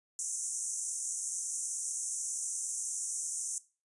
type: band-pass noise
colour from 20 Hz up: pink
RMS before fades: -37 dBFS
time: 0.19-3.58 s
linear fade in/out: 0 ms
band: 6000 to 9900 Hz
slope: 96 dB/octave
effects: noise-tail reverb RT60 0.3 s tail -17 dB re dry + resampled to 24000 Hz